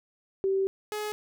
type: tone pair in turn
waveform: sine / sawtooth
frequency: 386.6 / 422.3 Hz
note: G4 / G#4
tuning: -24 / +29 cents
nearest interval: major second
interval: 153 cents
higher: second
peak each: -23 / -27 dBFS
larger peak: first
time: 0.44-0.67 / 0.92-1.12 s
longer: first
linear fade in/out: 0 ms
effects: none